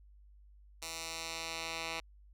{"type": "tone with band-pass filter sweep", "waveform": "10% pulse", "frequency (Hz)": 163.7, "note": "E3", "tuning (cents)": -12, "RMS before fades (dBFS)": -41, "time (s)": [0.82, 2], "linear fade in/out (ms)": 2, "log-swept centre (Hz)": [6500, 3000], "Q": 0.91, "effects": ["added 50 Hz sine -56 dBFS peak until 2.33 s"]}